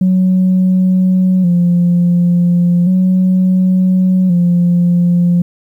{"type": "tone with vibrato", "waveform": "sine", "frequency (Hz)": 180, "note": "F#3", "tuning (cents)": -47, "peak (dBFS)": -6, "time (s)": [0.01, 5.42], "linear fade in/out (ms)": 5, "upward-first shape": "square", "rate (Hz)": 0.35, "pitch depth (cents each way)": 50, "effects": ["tanh soft clip ceiling -5 dBFS", "8-bit"]}